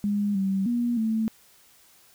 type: tone with pitch steps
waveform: sine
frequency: 204.6 / 193.3 / 239.2 / 221.5 Hz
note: G#3 / G3 / A#3 / A3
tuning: -26 / -24 / +45 / +12 cents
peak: -22 dBFS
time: 0.04-1.28 s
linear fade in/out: 0 ms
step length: 310 ms
effects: white hiss -57 dBFS RMS until 2.14 s